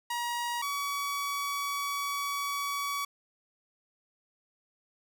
sawtooth tone pair in turn, 953 / 1134.3 Hz, A#5 / C#6, +38 / +39 cents, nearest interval minor third, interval 301 cents, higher second, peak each -27 dBFS, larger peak neither, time 0.1-0.62 / 0.62-3.05 s, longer second, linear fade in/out 5 ms, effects none

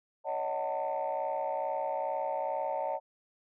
sine chord, D# half-diminished seventh, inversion third, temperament just, 560 / 622.3 / 746.7 / 896 Hz, C#5 / D#5 / F#5 / A5, +18 / 0 / +16 / +31 cents, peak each -35 / -35 / -36 / -34 dBFS, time 0.24-3 s, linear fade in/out 50 ms, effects tanh soft clip ceiling -24 dBFS

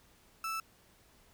35% pulse tone, 1318.5 Hz, E6, in tune, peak -33 dBFS, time 0.44-0.6 s, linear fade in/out 2 ms, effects pink hiss -64 dBFS RMS until 1.33 s

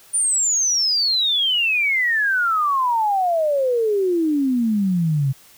sine exponential sweep, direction down, 9460 to 130.81 Hz, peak -16 dBFS, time 0.13-5.33 s, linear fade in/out 20 ms, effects white hiss -49 dBFS RMS until 5.57 s

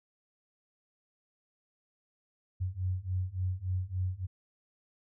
sine beating tone pair, 90.5 / 94 Hz, F#2 / F#2, -38 / +28 cents, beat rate 3.5 Hz, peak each -34 / -33 dBFS, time 2.6-4.27 s, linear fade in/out 20 ms, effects none

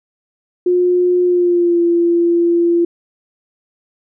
sine tone with pitch glide, 358.1 to 342.3 Hz, F4 to F4, +43 to -35 cents, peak -10 dBFS, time 0.66-2.85 s, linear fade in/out 5 ms, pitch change -78 cents, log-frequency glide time 1.24-1.81 s, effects none

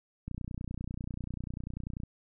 click train, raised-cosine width 5 ms, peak -25 dBFS, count 54, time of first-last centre 0.28-2.035 s, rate 30.2 Hz, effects none

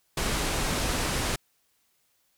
pink low-pass noise, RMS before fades -28 dBFS, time 0.17-1.36 s, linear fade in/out 5 ms, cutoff 11000 Hz, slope 24 dB/octave, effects white hiss -70 dBFS RMS until 2.37 s

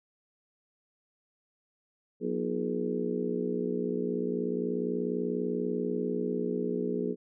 harmonic tone with a mistuned harmonic, 60.3 Hz, B1, 41 cents flat, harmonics 3 / 4 / 5 / 6 / 7 / 8, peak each -36 / -34 / -38 / -39 / -32 / -40 dBFS, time 2.2-7.16 s, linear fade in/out 50 ms, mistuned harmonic 5, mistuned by +92 cents, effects none

